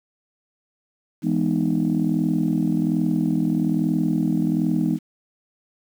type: chord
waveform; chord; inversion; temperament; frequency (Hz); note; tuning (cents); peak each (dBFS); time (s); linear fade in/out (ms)
sine; E major seventh; none; just; 164.81 / 206 / 247.2 / 309; E3 / G#3 / B3 / D#4; 0 / -14 / +2 / -12; -23; 1.22-4.99; 50
effects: tanh soft clip ceiling -11 dBFS + 8-bit